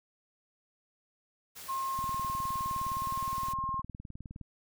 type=noise; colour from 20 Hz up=white; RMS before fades=-46 dBFS; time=1.55-3.54 s; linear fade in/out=20 ms
type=tone; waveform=sine; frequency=1068 Hz; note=C6; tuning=35 cents sharp; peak=-31 dBFS; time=1.68-3.82 s; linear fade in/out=20 ms
type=click train; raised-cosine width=5 ms; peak=-31 dBFS; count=48; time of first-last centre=1.99-4.413 s; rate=19.4 Hz
effects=none